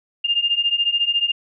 sine beating tone pair, 2803 / 2817 Hz, F7 / F7, +6 / +14 cents, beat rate 14 Hz, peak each -21 / -19 dBFS, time 0.24-1.32 s, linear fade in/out 10 ms, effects none

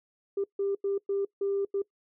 sine tone bursts at uneven times, 396.9 Hz, G4, 22 cents sharp, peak -25 dBFS, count 6, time 0.37-0.44 / 0.59-0.75 / 0.84-0.98 / 1.09-1.25 / 1.41-1.65 / 1.74-1.82 s, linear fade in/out 5 ms, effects noise-tail reverb RT60 0.1 s tail -22 dB re dry + tanh soft clip ceiling -21 dBFS

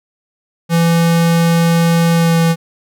square tone with pitch glide, 167.7 to 165.87 Hz, E3 to E3, +30 to +11 cents, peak -10 dBFS, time 0.69-2.56 s, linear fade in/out 50 ms, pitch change -19 cents, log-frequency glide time 2.12-2.4 s, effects none

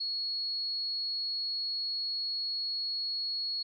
sine tone, 4340 Hz, C#8, 37 cents flat, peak -31 dBFS, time 0-3.63 s, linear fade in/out 10 ms, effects none

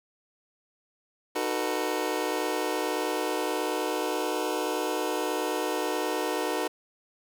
25% pulse chord, B dominant seventh, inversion first, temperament just, 308.7 / 370.4 / 444.5 / 493.9 Hz, D#4 / F#4 / A4 / B4, -14 / +2 / +18 / 0 cents, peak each -29 dBFS, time 1.35-6.68 s, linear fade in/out 10 ms, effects none

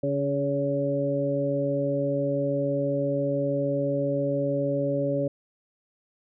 harmonic tone with a mistuned harmonic, 141 Hz, C#3, 30 cents sharp, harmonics 1 / 2 / 3 / 4, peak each -30 / -29 / -32 / -26 dBFS, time 0.03-5.28 s, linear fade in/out 5 ms, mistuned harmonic 3, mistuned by -25 cents, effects none

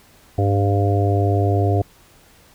harmonic tone, 99.9 Hz, G2, 33 cents sharp, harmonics 1 / 3 / 4 / 5 / 6 / 7, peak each -16 / -25 / -24 / -28 / -29 / -24 dBFS, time 0.38-1.82 s, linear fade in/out 5 ms, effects pink hiss -51 dBFS RMS until 2.54 s

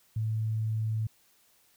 sine tone, 110 Hz, A2, in tune, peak -27 dBFS, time 0.16-1.07 s, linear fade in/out 5 ms, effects white hiss -65 dBFS RMS until 1.76 s

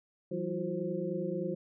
sine tone cluster, 166.8 / 190.3 / 334.8 / 364.4 / 526 Hz, E3 / F#3 / E4 / F#4 / C5, +21 / +49 / +27 / -26 / +9 cents, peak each -39 / -38 / -39 / -37 / -38 dBFS, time 0.31-1.55 s, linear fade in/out 10 ms, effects none

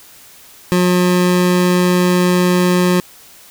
25% pulse tone, 179.6 Hz, F3, 49 cents sharp, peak -7 dBFS, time 0.72-3 s, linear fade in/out 0 ms, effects white hiss -42 dBFS RMS until 3.5 s

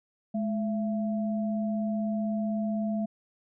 sine tone pair together, 212 / 672.1 Hz, G#3 / E5, +36 / +33 cents, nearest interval octave + minor sixth, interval 1997 cents, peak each -27 / -35 dBFS, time 0.34-3.06 s, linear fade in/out 10 ms, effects none

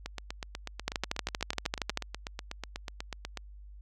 two click trains, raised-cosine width 0.2 ms, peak -19 / -12 dBFS, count 28 / 15, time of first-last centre 0.06-3.373 / 0.88-1.974 s, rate 8.15 / 12.8 Hz, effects added 50 Hz sine -46 dBFS peak until 3.81 s

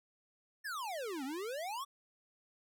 square exponential two-way sweep, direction down then up, 1827 to 253.4 to 1177 Hz, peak -39 dBFS, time 0.64-1.85 s, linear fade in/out 20 ms, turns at 1.24 s, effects none

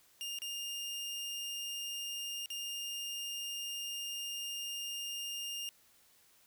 sawtooth tone with dropouts, 2816 Hz, F7, 14 cents sharp, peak -35 dBFS, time 0.21-5.69 s, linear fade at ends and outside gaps 0 ms, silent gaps 0.387-0.419 / 2.459-2.503 s, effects white hiss -66 dBFS RMS until 6.46 s

